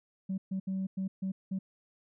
sine tone bursts at uneven times, 190.6 Hz, G3, 48 cents flat, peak -29 dBFS, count 6, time 0.29-0.38 / 0.51-0.6 / 0.67-0.87 / 0.97-1.08 / 1.22-1.32 / 1.51-1.59 s, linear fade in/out 10 ms, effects tanh soft clip ceiling -28 dBFS

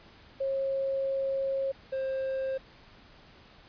sine / triangle tone pair in turn, 541 / 531.1 Hz, C#5 / C5, -42 / +26 cents, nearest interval unison, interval 32 cents, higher first, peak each -27 dBFS, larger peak neither, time 0.4-1.72 / 1.92-2.58 s, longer first, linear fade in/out 10 ms, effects pink hiss -55 dBFS RMS until 3.68 s + resampled to 11025 Hz

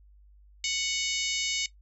harmonic tone with a mistuned harmonic, 740 Hz, F#5, in tune, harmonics 3 / 4 / 5 / 6 / 7 / 8 / 9 / 10, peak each -33 / -34 / -35 / -36 / -36 / -37 / -38 / -38 dBFS, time 0.64-1.66 s, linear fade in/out 2 ms, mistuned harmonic 8, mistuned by +32 cents, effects noise-tail reverb RT60 0.1 s tail -17 dB re dry + added 50 Hz sine -53 dBFS peak until 1.81 s

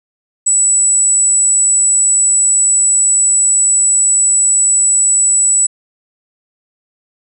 sine tone, 7902 Hz, B8, in tune, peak -8 dBFS, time 0.46-5.67 s, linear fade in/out 10 ms, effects none

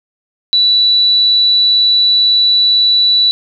sine tone, 3951 Hz, B7, in tune, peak -7 dBFS, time 0.53-3.31 s, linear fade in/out 0 ms, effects none

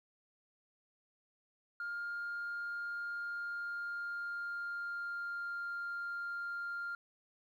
sine tone with pitch glide, 1408 to 1397.5 Hz, F6 to F6, +14 to +1 cents, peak -36 dBFS, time 1.8-6.95 s, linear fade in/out 2 ms, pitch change -13 cents, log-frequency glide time 3.12-5.65 s, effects tanh soft clip ceiling -35 dBFS + 12-bit

